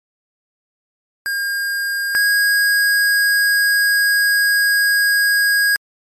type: tone pair in turn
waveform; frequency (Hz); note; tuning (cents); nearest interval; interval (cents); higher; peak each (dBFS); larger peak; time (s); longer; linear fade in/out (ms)
square; 1614 / 1641.3; G#6 / G#6; -50 / -21; unison; 29; second; -19 / -13; second; 1.26-2.15 / 2.15-5.76; second; 0
effects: MP3 64 kbps